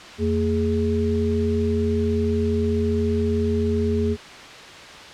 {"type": "tone cluster", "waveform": "sine", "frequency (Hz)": [85.2, 225, 414.9], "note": ["F2", "A3", "G#4"], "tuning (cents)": [-42, 39, -2], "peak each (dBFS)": -23, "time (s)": [0.18, 4.17], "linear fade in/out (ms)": 50, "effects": ["white hiss -39 dBFS RMS until 5.13 s", "low-pass 4000 Hz 12 dB/octave"]}